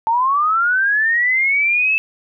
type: linear sweep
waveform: sine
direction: up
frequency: 880 to 2637 Hz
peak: -13 dBFS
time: 0.07-1.98 s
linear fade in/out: 0 ms
effects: none